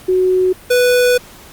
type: tone pair in turn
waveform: sine / square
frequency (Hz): 370 / 493.9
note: F#4 / B4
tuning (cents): 0 / 0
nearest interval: perfect fourth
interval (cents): 500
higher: second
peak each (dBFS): -10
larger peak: neither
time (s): 0.08-0.53 / 0.7-1.18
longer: second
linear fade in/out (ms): 10
effects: pink hiss -39 dBFS RMS until 1.52 s + Opus 48 kbps